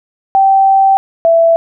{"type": "tone pair in turn", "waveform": "sine", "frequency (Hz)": [777, 664.6], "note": ["G5", "E5"], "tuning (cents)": [-16, 14], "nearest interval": "minor third", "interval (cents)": 270, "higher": "first", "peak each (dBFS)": -5, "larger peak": "neither", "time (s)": [[0.35, 0.97], [1.25, 1.56]], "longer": "first", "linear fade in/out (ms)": 0, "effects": []}